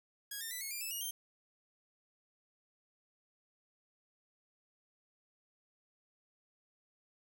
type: tone with pitch steps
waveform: 5% pulse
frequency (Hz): 1653 / 1813.1 / 1988.6 / 2181 / 2392 / 2624 / 2878 / 3157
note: G#6 / A#6 / B6 / C#7 / D7 / E7 / F#7 / G7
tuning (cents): -9 / -49 / +11 / -29 / +31 / -9 / -49 / +12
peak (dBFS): -30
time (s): 0.31-1.11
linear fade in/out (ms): 5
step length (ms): 100
effects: 11-bit